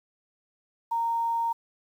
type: tone with quantisation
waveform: sine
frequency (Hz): 925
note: A#5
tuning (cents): -14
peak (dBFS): -24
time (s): 0.91-1.53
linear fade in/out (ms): 10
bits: 9
effects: none